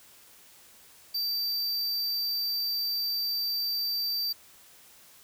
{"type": "tone", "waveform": "square", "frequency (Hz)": 4658, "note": "D8", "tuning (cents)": -15, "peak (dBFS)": -28, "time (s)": [1.14, 4.33], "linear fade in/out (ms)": 10, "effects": ["white hiss -55 dBFS RMS until 5.23 s"]}